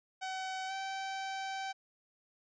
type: tone with pitch glide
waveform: sawtooth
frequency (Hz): 756 to 772.8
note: F#5 to G5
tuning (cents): +37 to -25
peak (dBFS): -33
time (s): 0.21-1.73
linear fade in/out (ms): 20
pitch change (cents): +38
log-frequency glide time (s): 0.67-0.72
effects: resampled to 16000 Hz